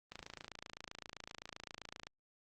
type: click train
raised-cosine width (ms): 0.2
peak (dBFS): -28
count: 55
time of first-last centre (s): 0.12-2.069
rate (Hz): 27.7
effects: Opus 24 kbps